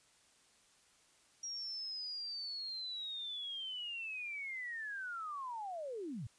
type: linear sweep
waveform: sine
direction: down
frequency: 5670 to 94.1 Hz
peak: -40 dBFS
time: 1.43-6.27 s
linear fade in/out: 5 ms
effects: white hiss -68 dBFS RMS until 6.38 s + resampled to 22050 Hz